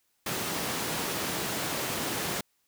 pink high-pass noise, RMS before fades -32 dBFS, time 0.26-2.41 s, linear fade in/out 5 ms, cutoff 160 Hz, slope 12 dB/octave, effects white hiss -73 dBFS RMS until 2.67 s

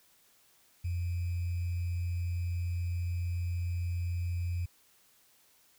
sine tone with sample-and-hold, 87.31 Hz, F2, in tune, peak -30 dBFS, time 0.84-4.66 s, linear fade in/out 10 ms, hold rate 2450 Hz, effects white hiss -65 dBFS RMS until 5.78 s

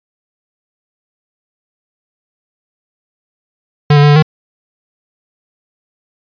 square tone with pitch steps, 147.3 / 144.6 / 147.1 / 146.1 / 155.1 Hz, D3 / D3 / D3 / D3 / D#3, +6 / -27 / +3 / -9 / -5 cents, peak -5 dBFS, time 3.9-4.225 s, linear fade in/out 5 ms, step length 65 ms, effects resampled to 11025 Hz

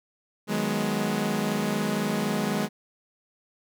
sawtooth chord, G# minor seventh, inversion second, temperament equal with one note detuned, 155.56 / 185 / 208.9 / 246.9 Hz, D#3 / F#3 / G#3 / B3, 0 / 0 / +10 / 0 cents, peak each -29 / -28 / -23 / -29 dBFS, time 0.47-2.69 s, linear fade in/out 50 ms, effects none

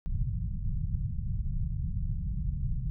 pink low-pass noise, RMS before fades -31 dBFS, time 0.06-2.9 s, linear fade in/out 0 ms, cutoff 170 Hz, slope 48 dB/octave, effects none

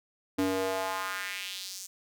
square tone with high-pass filter sweep, 94.7 Hz, F#2, 41 cents sharp, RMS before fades -33 dBFS, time 0.38-1.87 s, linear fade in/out 10 ms, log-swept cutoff 270 to 6900 Hz, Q 2.3, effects none

